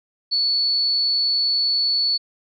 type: tone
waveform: sine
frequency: 4435 Hz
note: C#8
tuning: in tune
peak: -17 dBFS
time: 0.31-2.18 s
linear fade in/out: 20 ms
effects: none